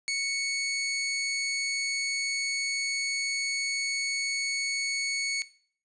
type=tone; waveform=20% pulse; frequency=2217 Hz; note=C#7; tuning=in tune; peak=-22 dBFS; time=0.08-5.42 s; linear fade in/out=0 ms; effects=noise-tail reverb RT60 0.5 s tail -18 dB re dry + resampled to 22050 Hz